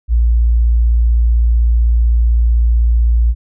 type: tone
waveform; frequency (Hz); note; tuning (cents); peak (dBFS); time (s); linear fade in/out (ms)
sine; 57.9; A#1; -11; -8; 0.08-3.35; 50
effects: none